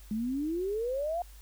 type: exponential sweep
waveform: sine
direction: up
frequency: 207.7 to 720 Hz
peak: -29 dBFS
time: 0.11-1.22 s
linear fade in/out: 2 ms
effects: added 50 Hz sine -48 dBFS peak until 1.41 s + white hiss -58 dBFS RMS until 1.41 s